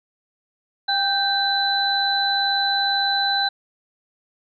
sine tone cluster, 795 / 1557 / 4009 Hz, G5 / G6 / B7, +24 / -12 / +25 cents, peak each -23 / -24 / -21 dBFS, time 0.88-3.49 s, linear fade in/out 10 ms, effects none

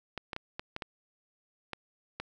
clicks, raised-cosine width 0.3 ms, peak -20 dBFS, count 8, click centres 0.177 / 0.332 / 0.364 / 0.595 / 0.764 / 0.822 / 1.733 / 2.2 s, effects none

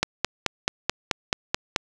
click train, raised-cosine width 0.2 ms, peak -3 dBFS, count 9, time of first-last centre 0.03-1.762 s, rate 4.62 Hz, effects none

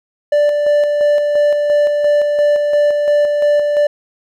triangle tone with tremolo, 587.3 Hz, D5, in tune, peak -7 dBFS, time 0.32-3.87 s, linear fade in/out 5 ms, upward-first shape square, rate 2.9 Hz, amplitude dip 35%, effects none

